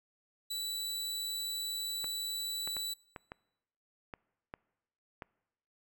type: tone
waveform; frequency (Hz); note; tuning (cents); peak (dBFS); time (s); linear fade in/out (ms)
sawtooth; 3951; B7; 0; -32; 0.5-2.94; 10
type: clicks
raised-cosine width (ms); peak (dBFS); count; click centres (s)
0.5; -27; 8; 2.043 / 2.675 / 2.767 / 3.162 / 3.319 / 4.138 / 4.539 / 5.222
effects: noise-tail reverb RT60 1.0 s tail -24 dB re dry